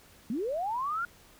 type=linear sweep; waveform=sine; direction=up; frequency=200 to 1438 Hz; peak=-29 dBFS; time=0.3-1.05 s; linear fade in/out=2 ms; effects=pink hiss -57 dBFS RMS until 1.39 s